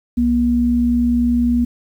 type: tone pair together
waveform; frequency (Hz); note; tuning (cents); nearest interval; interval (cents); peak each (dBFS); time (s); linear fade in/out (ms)
sine; 63.52 / 240.1; B1 / B3; +49 / -49; octave + major seventh; 2302; -22 / -13; 0.17-1.65; 10
effects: 8-bit